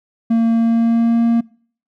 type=tone with pitch glide; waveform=triangle; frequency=228.6 to 232.3 Hz; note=A#3 to A#3; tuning=-34 to -6 cents; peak=-9 dBFS; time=0.3-1.41 s; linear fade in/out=10 ms; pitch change=+28 cents; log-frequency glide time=0.51-1.23 s; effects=noise-tail reverb RT60 0.5 s tail -24 dB re dry